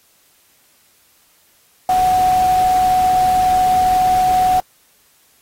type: tone in noise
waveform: sine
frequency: 740 Hz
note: F#5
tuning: in tune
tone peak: -11 dBFS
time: 1.89-4.6 s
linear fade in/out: 2 ms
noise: pink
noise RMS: -29 dBFS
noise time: 1.89-4.6 s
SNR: +15 dB
effects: white hiss -55 dBFS RMS until 5.41 s + AAC 48 kbps

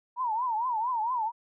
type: tone with vibrato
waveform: sine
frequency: 939 Hz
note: A#5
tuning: 12 cents sharp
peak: -26 dBFS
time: 0.16-1.32 s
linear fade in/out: 50 ms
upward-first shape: triangle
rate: 4.4 Hz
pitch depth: 190 cents each way
effects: none

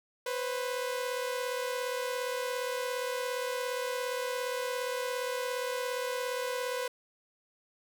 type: tone pair together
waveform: sawtooth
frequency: 496.4 / 533.7 Hz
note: B4 / C5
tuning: +9 / +34 cents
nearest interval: minor second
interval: 125 cents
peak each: -29 / -34 dBFS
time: 0.26-6.88 s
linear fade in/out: 5 ms
effects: none

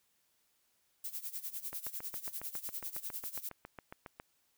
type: noise with tremolo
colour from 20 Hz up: violet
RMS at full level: -39 dBFS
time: 1.04-3.49 s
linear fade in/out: 2 ms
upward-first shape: sine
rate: 10 Hz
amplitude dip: 85%
type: click train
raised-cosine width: 0.5 ms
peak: -30 dBFS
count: 19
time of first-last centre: 1.73-4.199 s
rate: 7.29 Hz
effects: white hiss -75 dBFS RMS until 4.57 s

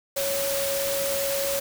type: tone in noise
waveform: sine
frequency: 554.4 Hz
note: C#5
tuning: in tune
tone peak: -26 dBFS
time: 0.16-1.6 s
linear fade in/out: 10 ms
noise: white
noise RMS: -29 dBFS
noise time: 0.16-1.6 s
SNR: 0 dB
effects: none

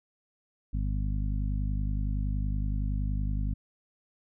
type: harmonic tone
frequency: 50.7 Hz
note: G#1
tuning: 41 cents flat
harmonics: 1 / 2 / 3 / 4 / 5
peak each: -28 / -34 / -38 / -40 / -42 dBFS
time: 0.73-3.54 s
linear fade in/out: 10 ms
effects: none

